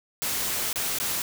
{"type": "noise with dropouts", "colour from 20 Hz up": "white", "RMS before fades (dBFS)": -28, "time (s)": [0.22, 1.22], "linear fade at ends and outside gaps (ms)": 0, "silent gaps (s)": [[0.729, 0.758], [0.986, 1]], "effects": []}